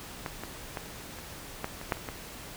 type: clicks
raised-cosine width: 0.5 ms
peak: -18 / -22 / -18 / -27 / -16 / -25 / -11 / -29 / -20 dBFS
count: 9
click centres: 0.262 / 0.436 / 0.772 / 1.187 / 1.644 / 1.814 / 1.922 / 1.97 / 2.088 s
effects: pink hiss -44 dBFS RMS until 2.56 s